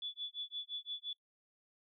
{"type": "tone with tremolo", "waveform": "sine", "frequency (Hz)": 3445, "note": "A7", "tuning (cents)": -37, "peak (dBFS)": -37, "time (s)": [0.02, 1.13], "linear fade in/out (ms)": 2, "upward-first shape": "sine", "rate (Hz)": 5.8, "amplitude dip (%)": 100, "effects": ["noise-tail reverb RT60 0.1 s tail -23 dB re dry"]}